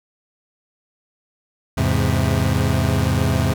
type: chord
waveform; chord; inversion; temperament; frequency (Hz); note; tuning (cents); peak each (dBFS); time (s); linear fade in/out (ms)
30% pulse; E augmented; none; equal with one note detuned; 82.41 / 103.83 / 131.49; E2 / G#2 / B#2; 0 / 0 / +9; -18; 1.77-3.54; 10
effects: none